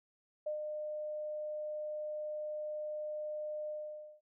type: tone with ADSR envelope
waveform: sine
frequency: 606 Hz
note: D#5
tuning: 46 cents flat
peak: -33 dBFS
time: 0.46-4.21 s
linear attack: 9 ms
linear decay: 110 ms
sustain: -4 dB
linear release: 520 ms
effects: none